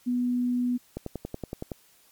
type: tone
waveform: sine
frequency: 246.1 Hz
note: B3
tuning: 6 cents flat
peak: -23 dBFS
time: 0.06-0.78 s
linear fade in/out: 20 ms
type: click train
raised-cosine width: 2 ms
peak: -19 dBFS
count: 9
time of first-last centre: 0.97-1.718 s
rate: 10.7 Hz
effects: white hiss -60 dBFS RMS until 2.11 s + MP3 96 kbps